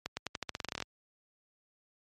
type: accelerating click train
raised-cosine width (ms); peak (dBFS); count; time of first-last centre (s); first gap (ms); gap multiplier
0.2; -17; 15; 0.06-0.824; 110; 0.88
effects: high-pass 60 Hz 12 dB/octave + MP3 64 kbps